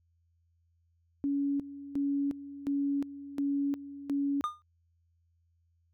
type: tone with tremolo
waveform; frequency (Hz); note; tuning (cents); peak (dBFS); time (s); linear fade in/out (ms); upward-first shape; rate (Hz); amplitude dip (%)
sine; 281.3; C#4; +26; -27; 1.24-4.41; 0; square; 1.4; 80
type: tone with exponential decay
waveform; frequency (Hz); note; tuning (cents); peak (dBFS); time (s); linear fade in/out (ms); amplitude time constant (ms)
triangle; 1215; D#6; -42; -23; 4.44-4.62; 0; 37
effects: added 84 Hz sine -68 dBFS peak until 5.93 s